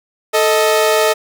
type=tone pair together; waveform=sawtooth; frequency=440 / 626.8 Hz; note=A4 / D#5; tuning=0 / +13 cents; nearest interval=tritone; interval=613 cents; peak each=-10 dBFS; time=0.33-1.14 s; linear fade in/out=20 ms; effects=none